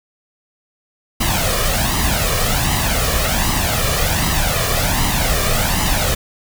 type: noise with flanger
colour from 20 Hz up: pink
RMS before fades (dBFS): -17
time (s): 1.2-6.15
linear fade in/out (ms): 10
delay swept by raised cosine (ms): 1 to 1.72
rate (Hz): 1.3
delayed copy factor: +0.65
effects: none